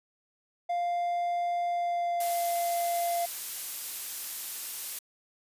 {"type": "tone with pitch glide", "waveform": "triangle", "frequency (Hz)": [698.5, 690.5], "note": ["F5", "F5"], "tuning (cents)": [0, -20], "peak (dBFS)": -25, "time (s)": [0.69, 3.26], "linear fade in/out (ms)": 10, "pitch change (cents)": -20, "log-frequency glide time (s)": [1.67, 2.5]}
{"type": "noise", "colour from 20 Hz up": "blue", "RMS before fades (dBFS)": -35, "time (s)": [2.2, 4.99], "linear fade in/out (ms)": 5}
{"effects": ["resampled to 32000 Hz"]}